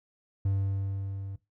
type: tone with level ramp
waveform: triangle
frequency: 97.8 Hz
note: G2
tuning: 4 cents flat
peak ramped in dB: -22 to -34 dBFS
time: 0.45-1.36 s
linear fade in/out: 5 ms
effects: noise-tail reverb RT60 0.2 s tail -17 dB re dry